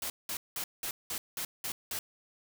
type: noise bursts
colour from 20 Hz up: white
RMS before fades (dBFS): -36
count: 8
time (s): 0.02-1.99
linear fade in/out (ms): 2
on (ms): 80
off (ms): 190
effects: none